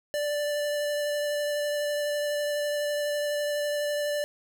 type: tone with vibrato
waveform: square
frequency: 587.3 Hz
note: D5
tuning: in tune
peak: -27 dBFS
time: 0.14-4.24 s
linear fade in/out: 0 ms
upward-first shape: sine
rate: 12 Hz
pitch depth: 10 cents each way
effects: none